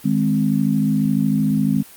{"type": "chord", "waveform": "sine", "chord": "Ab major", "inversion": "second", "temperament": "equal", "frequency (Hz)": [155.56, 207.7, 261.6], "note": ["Eb3", "Ab3", "C4"], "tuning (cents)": [0, 0, 0], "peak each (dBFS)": [-21, -18, -20], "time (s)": [0.04, 1.83], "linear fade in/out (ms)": 20, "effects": ["white hiss -43 dBFS RMS until 1.96 s", "Opus 32 kbps"]}